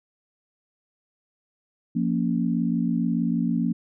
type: chord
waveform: sine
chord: Bb minor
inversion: second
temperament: just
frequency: 174.81 / 233.1 / 279.7 Hz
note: F3 / Bb3 / Db4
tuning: +2 / 0 / +16 cents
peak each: -25 / -24 / -28 dBFS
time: 1.95-3.73 s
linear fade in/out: 10 ms
effects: none